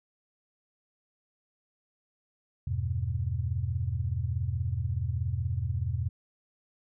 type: chord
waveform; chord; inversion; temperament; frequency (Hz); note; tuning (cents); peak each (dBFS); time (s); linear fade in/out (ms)
sine; E minor; none; just; 82.41 / 98.89 / 123.61; E2 / G2 / B2; 0 / +16 / +2; -32; 2.67-6.09; 5
effects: none